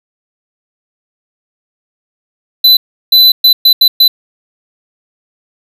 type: tone bursts at uneven times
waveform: square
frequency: 4007 Hz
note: B7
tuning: 24 cents sharp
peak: -3 dBFS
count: 6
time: 2.64-2.77 / 3.12-3.32 / 3.44-3.53 / 3.65-3.73 / 3.81-3.88 / 4-4.08 s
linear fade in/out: 5 ms
effects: none